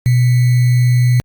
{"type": "tone with sample-and-hold", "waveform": "sine", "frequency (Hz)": 123.47, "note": "B2", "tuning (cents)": 0, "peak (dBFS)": -8, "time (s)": [0.06, 1.2], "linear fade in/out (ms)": 0, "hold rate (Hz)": 2100, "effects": ["Opus 48 kbps"]}